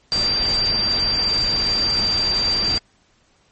sine tone in noise, 4700 Hz, D8, 1 cent sharp, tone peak -17 dBFS, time 0.12-2.78 s, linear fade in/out 0 ms, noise pink, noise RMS -27 dBFS, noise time 0.12-2.78 s, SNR +7 dB, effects pink hiss -59 dBFS RMS until 3.51 s + MP3 32 kbps

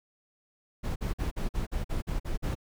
brown noise bursts, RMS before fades -30 dBFS, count 10, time 0.83-2.553 s, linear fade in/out 20 ms, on 130 ms, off 47 ms, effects none

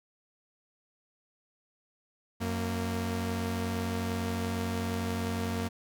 sawtooth tone pair together, 91.1 / 230.8 Hz, F#2 / A#3, -26 / -17 cents, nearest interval octave + major third, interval 1609 cents, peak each -29 / -29 dBFS, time 2.4-5.69 s, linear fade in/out 20 ms, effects none

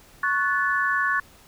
sine chord, F# minor, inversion second, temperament equal with one note detuned, 1108.7 / 1480 / 1735.8 Hz, C#6 / F#6 / A6, 0 / 0 / -24 cents, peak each -25 / -25 / -24 dBFS, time 0.23-1.2 s, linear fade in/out 5 ms, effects pink hiss -52 dBFS RMS until 1.47 s

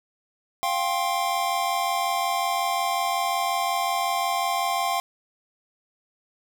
square chord, F suspended second, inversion none, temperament equal with one note detuned, 698.5 / 784 / 1059.9 Hz, F5 / G5 / C6, 0 / 0 / +22 cents, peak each -28 dBFS, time 0.63-5 s, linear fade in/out 0 ms, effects none

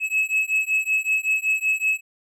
triangle beating tone pair, 2578 / 2583.3 Hz, E7 / E7, -39 / -36 cents, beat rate 5.3 Hz, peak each -21 dBFS, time 0-2.01 s, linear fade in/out 50 ms, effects none

